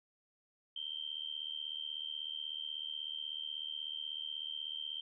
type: tone with amplitude modulation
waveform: sine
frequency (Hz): 3136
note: G7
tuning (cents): 0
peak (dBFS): -35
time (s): 0.76-5.01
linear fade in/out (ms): 5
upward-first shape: sine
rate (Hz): 76.3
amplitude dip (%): 90
effects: none